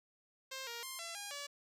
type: tone with pitch steps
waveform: 5% pulse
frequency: 529 / 469.6 / 1054 / 674 / 813 / 572 Hz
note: C5 / A#4 / C6 / E5 / G#5 / D5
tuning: +19 / +13 / +12 / +38 / -37 / -46 cents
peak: -31 dBFS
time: 0.51-1.47 s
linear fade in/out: 10 ms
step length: 160 ms
effects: resampled to 32000 Hz